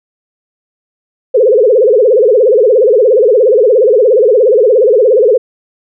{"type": "tone with vibrato", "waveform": "sine", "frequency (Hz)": 466.2, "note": "A#4", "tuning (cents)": 0, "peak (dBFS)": -4, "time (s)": [1.34, 5.38], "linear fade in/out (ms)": 10, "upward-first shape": "sine", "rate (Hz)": 17, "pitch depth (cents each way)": 230, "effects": []}